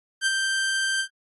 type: tone with ADSR envelope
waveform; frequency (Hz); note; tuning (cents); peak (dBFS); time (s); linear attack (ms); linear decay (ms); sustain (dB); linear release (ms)
sawtooth; 1568; G6; 0; -15; 0.21-1.08; 53; 31; -4; 78
effects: AAC 32 kbps